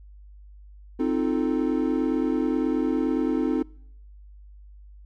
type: chord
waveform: triangle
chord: F dominant seventh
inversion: second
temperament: equal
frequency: 261.6 / 311.1 / 349.2 / 440 Hz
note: C4 / Eb4 / F4 / A4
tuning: 0 / 0 / 0 / 0 cents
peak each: -23 / -24 / -28 / -29 dBFS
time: 0.99-3.63 s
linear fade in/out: 10 ms
effects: noise-tail reverb RT60 0.7 s tail -25 dB re dry + added 50 Hz sine -44 dBFS peak until 5.05 s